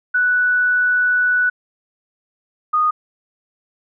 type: tone pair in turn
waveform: sine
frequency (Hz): 1481 / 1235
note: F#6 / D#6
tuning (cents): +1 / -13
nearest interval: minor third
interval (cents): 314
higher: first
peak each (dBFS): -13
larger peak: neither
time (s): 0.14-1.5 / 2.73-2.91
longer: first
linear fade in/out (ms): 10
effects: none